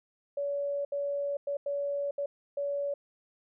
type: tone bursts at uneven times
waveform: sine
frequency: 568 Hz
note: C#5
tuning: 42 cents sharp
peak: -29 dBFS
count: 6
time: 0.37-0.85 / 0.92-1.37 / 1.47-1.57 / 1.66-2.11 / 2.18-2.26 / 2.57-2.94 s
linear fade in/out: 5 ms
effects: none